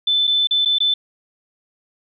sine tone with dropouts, 3520 Hz, A7, in tune, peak -14 dBFS, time 0.07-0.94 s, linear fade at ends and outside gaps 5 ms, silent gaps 0.271-0.275 / 0.472-0.509 / 0.65-0.657 / 0.785-0.803 s, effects none

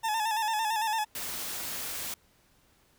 40% pulse tone with vibrato, 875 Hz, A5, 10 cents flat, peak -26 dBFS, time 0.03-1.05 s, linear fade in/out 20 ms, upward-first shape square, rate 8.9 Hz, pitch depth 51 cents each way
white noise, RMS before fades -36 dBFS, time 1.15-2.14 s, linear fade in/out 2 ms
effects pink hiss -65 dBFS RMS until 2.98 s

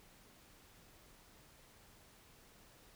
silence, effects pink hiss -63 dBFS RMS until 2.95 s

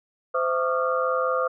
sine tone cluster, 515 / 661 / 1129 / 1214 / 1384 Hz, C5 / E5 / C#6 / D#6 / F6, -28 / +5 / +31 / -43 / -16 cents, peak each -24 / -31 / -33 / -26 / -31 dBFS, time 0.34-1.48 s, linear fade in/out 10 ms, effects none

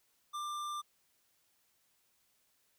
sine tone with hard clipping, 1188 Hz, D6, 20 cents sharp, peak -39 dBFS, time 0.33-0.82 s, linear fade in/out 20 ms, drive 15 dB, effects white hiss -74 dBFS RMS until 2.78 s

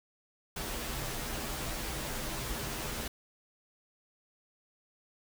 pink noise with comb filter, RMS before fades -37 dBFS, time 0.56-3.08 s, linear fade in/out 5 ms, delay 11 ms, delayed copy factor -0.65, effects none

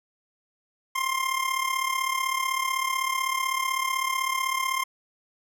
25% pulse tone with amplitude modulation, 1056 Hz, C6, 16 cents sharp, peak -18 dBFS, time 0.95-4.84 s, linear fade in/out 10 ms, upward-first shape sine, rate 35.9 Hz, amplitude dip 70%, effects none

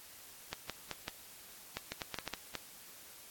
clicks, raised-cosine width 0.2 ms, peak -20 dBFS, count 12, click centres 0.53 / 0.697 / 0.913 / 1.081 / 1.77 / 1.92 / 2.018 / 2.143 / 2.187 / 2.277 / 2.337 / 2.553 s, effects white hiss -54 dBFS RMS until 3.3 s + AAC 64 kbps

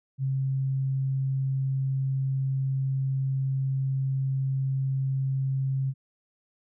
sine tone, 134.2 Hz, C3, 44 cents sharp, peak -24 dBFS, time 0.18-5.94 s, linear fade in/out 50 ms, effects none

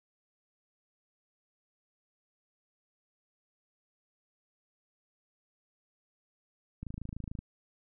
click train, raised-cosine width 5 ms, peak -27 dBFS, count 16, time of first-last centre 6.83-7.39 s, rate 26.8 Hz, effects none

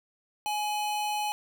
square tone pair together, 839.2 / 3000 Hz, G#5 / F#7, +18 / +23 cents, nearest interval octave + minor seventh, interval 2205 cents, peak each -29 / -40 dBFS, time 0.46-1.32 s, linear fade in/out 0 ms, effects none

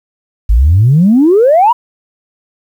sine exponential sweep, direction up, 49 to 1000 Hz, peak -3 dBFS, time 0.49-1.73 s, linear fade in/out 10 ms, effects tanh soft clip ceiling 0 dBFS + 7-bit

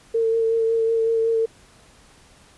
sine tone with vibrato, 452.8 Hz, A4, 50 cents sharp, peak -17 dBFS, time 0.14-1.46 s, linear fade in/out 10 ms, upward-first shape sine, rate 5.4 Hz, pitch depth 18 cents each way, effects pink hiss -52 dBFS RMS until 2.57 s + resampled to 24000 Hz

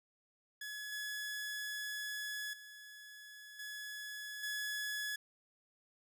sawtooth tone with level steps, 1696 Hz, G#6, 36 cents sharp, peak -39 / -36 / -48 / -40 / -34 dBFS, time 0.61-5.16 s, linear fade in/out 5 ms, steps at 0.92 / 2.53 / 3.59 / 4.43 s, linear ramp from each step 5 ms, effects none

